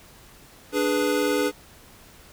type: chord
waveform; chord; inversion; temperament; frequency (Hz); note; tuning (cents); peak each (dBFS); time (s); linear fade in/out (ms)
square; G# diminished; second; equal; 293.7 / 415.3 / 493.9; D4 / G#4 / B4; 0 / 0 / 0; -26; 0.72-1.52; 50
effects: pink hiss -50 dBFS RMS until 2.32 s